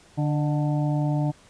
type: harmonic tone with a mistuned harmonic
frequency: 147.5 Hz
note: D3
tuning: 8 cents sharp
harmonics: 1 / 2 / 4 / 5 / 6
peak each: -22 / -28 / -34 / -36 / -38 dBFS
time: 0.17-1.32 s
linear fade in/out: 20 ms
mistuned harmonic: 4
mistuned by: +48 cents
effects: pink hiss -54 dBFS RMS until 1.49 s + resampled to 22050 Hz